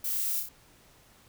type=noise with echo; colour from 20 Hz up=violet; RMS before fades=-32 dBFS; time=0.04-0.4 s; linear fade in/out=5 ms; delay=30 ms; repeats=3; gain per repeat=-4 dB; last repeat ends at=0.49 s; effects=pink hiss -59 dBFS RMS until 1.28 s